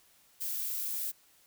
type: noise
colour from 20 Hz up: violet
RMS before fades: -35 dBFS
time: 0.4-1.12 s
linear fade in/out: 20 ms
effects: white hiss -64 dBFS RMS until 1.46 s